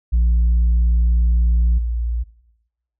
sine tone with level steps, 58.27 Hz, A#1, in tune, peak -10 / -18 dBFS, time 0.12-2.24 s, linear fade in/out 20 ms, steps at 1.78 s, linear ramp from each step 5 ms, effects noise-tail reverb RT60 0.9 s tail -19 dB re dry + tanh soft clip ceiling -11 dBFS

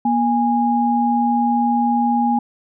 sine tone pair together, 238.8 / 824 Hz, A#3 / G#5, +42 / -14 cents, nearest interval octave + major sixth, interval 2144 cents, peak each -17 dBFS, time 0.05-2.39 s, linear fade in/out 5 ms, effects none

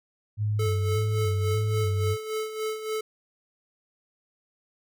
sine tone with vibrato, 101.7 Hz, G#2, 36 cents flat, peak -23 dBFS, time 0.37-2.17 s, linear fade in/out 50 ms, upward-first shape square, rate 1.7 Hz, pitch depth 66 cents each way
square tone with tremolo, 434.8 Hz, A4, 21 cents flat, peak -27 dBFS, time 0.59-3.01 s, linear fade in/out 5 ms, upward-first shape sine, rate 3.5 Hz, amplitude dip 65%
effects none

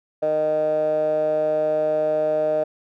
15% pulse tone with band-pass filter, 154.1 Hz, D#3, 16 cents flat, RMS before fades -21 dBFS, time 0.22-2.64 s, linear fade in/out 10 ms, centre 600 Hz, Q 7.1, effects none

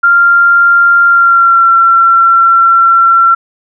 sine tone with pitch glide, 1391 to 1357.7 Hz, F6 to F6, -7 to -49 cents, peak -3 dBFS, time 0.03-3.35 s, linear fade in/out 10 ms, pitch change -42 cents, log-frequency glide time 1.06-1.69 s, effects none

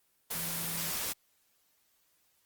sine tone in noise, 166.9 Hz, E3, 22 cents sharp, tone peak -43 dBFS, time 0.35-0.91 s, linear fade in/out 10 ms, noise white, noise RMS -35 dBFS, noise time 0.3-1.13 s, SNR -11 dB, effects white hiss -72 dBFS RMS until 2.45 s + Opus 24 kbps

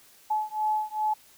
sine beating tone pair, 856 / 858.5 Hz, A5 / A5, -48 / -43 cents, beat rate 2.5 Hz, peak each -28 dBFS, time 0.3-1.14 s, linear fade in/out 10 ms, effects white hiss -56 dBFS RMS until 1.37 s

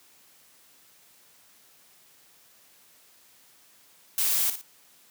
blue noise with echo, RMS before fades -25 dBFS, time 4.18-4.5 s, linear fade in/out 2 ms, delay 57 ms, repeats 2, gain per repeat -9 dB, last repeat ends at 4.614 s, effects white hiss -58 dBFS RMS until 5.1 s + high-pass 100 Hz 12 dB/octave

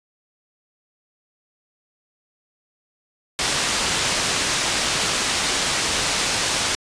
white low-pass noise, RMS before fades -22 dBFS, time 3.39-6.75 s, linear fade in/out 0 ms, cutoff 6500 Hz, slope 12 dB/octave, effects resampled to 22050 Hz

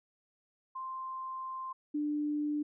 sine tone pair in turn, 1046.5 / 296.7 Hz, C6 / D4, 0 / +18 cents, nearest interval octave + minor seventh, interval 2182 cents, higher first, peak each -37 / -30 dBFS, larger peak second, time 0.75-1.73 / 1.94-2.63 s, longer first, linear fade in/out 10 ms, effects none

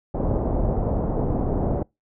pink low-pass noise, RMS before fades -23 dBFS, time 0.14-1.83 s, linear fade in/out 5 ms, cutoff 730 Hz, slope 24 dB/octave, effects noise-tail reverb RT60 0.2 s tail -25 dB re dry

